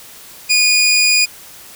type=tone; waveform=20% pulse; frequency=2456 Hz; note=D#7; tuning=23 cents flat; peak=-5 dBFS; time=0.49-1.26 s; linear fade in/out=20 ms; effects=white hiss -38 dBFS RMS until 1.75 s